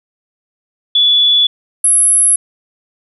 sine tone pair in turn, 3434 / 10902 Hz, A7 / F9, -43 / -43 cents, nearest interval octave + minor sixth, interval 2000 cents, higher second, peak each -7 dBFS, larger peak neither, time 0.95-1.47 / 1.84-2.36 s, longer neither, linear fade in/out 5 ms, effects none

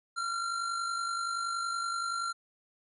square tone with amplitude modulation, 1374 Hz, F6, 29 cents flat, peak -30 dBFS, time 0.16-2.33 s, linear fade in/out 20 ms, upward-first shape sine, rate 50.6 Hz, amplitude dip 45%, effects resampled to 24000 Hz

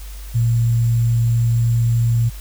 sine tone with sample-and-hold, 116.9 Hz, A#2, 5 cents sharp, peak -13 dBFS, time 0.34-2.3 s, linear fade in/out 20 ms, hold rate 7350 Hz, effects added 50 Hz sine -30 dBFS peak until 2.4 s + white hiss -42 dBFS RMS until 2.4 s

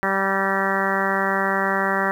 harmonic tone with a mistuned harmonic, 194.3 Hz, G3, 15 cents flat, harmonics 1 / 2 / 3 / 4 / 5 / 6 / 7 / 8 / 9 / 10, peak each -28 / -28 / -28 / -28 / -28 / -28 / -28 / -28 / -28 / -28 dBFS, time 0.03-2.11 s, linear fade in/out 0 ms, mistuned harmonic 10, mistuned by -28 cents, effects 8-bit

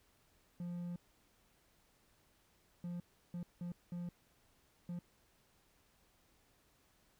triangle tone bursts at uneven times, 174.61 Hz, F3, in tune, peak -38 dBFS, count 6, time 0.6-0.96 / 2.84-3 / 3.34-3.43 / 3.61-3.72 / 3.92-4.09 / 4.89-4.99 s, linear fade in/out 2 ms, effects pink hiss -72 dBFS RMS until 7.19 s

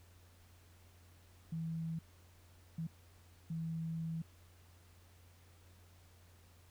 sine tone bursts at uneven times, 163.1 Hz, E3, 18 cents flat, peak -37 dBFS, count 3, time 1.52-1.99 / 2.78-2.87 / 3.5-4.22 s, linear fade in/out 5 ms, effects added 88 Hz sine -61 dBFS peak until 6.7 s + pink hiss -67 dBFS RMS until 6.7 s

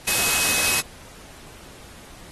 sine tone in noise, 2550 Hz, D#7, 42 cents sharp, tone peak -27 dBFS, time 0.07-0.81 s, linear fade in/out 10 ms, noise white, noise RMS -21 dBFS, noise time 0.07-0.81 s, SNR -9 dB, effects pink hiss -45 dBFS RMS until 2.31 s + AAC 32 kbps

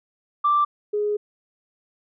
sine tone pair in turn, 1175 / 416.7 Hz, D6 / G#4, +1 / +6 cents, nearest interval octave + tritone, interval 1795 cents, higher first, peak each -15 / -20 dBFS, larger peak first, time 0.44-0.65 / 0.93-1.17 s, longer second, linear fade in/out 10 ms, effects tanh soft clip ceiling -11 dBFS

